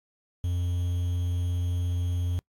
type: tone with quantisation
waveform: triangle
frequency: 88.3 Hz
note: F2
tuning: 20 cents sharp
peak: -23 dBFS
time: 0.44-2.39 s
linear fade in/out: 0 ms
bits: 8
effects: noise-tail reverb RT60 0.1 s tail -25 dB re dry + AAC 64 kbps